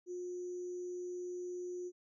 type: tone with sample-and-hold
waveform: sine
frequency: 358.3 Hz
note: F4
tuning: 44 cents sharp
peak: -39 dBFS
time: 0.06-1.92 s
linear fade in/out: 50 ms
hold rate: 6300 Hz
effects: resampled to 16000 Hz